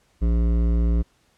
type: tone with hard clipping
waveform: triangle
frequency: 57.6 Hz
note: A#1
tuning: 20 cents flat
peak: -19 dBFS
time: 0.21-1.03 s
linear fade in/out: 20 ms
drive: 17 dB
effects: pink hiss -63 dBFS RMS until 1.37 s + low-pass 10000 Hz 12 dB/octave